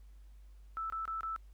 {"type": "tone bursts", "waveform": "sine", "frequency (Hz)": 1318.5, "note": "E6", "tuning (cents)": 0, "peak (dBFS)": -35, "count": 4, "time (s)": [0.77, 1.362], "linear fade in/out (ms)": 0, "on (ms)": 130, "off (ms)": 24, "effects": ["added 50 Hz sine -52 dBFS peak until 1.53 s", "pink hiss -74 dBFS RMS until 1.53 s"]}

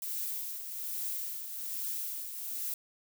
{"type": "noise with tremolo", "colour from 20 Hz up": "violet", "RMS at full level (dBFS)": -35, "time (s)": [0.02, 2.74], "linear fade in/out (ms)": 2, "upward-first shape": "triangle", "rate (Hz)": 1.2, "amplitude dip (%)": 55, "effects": []}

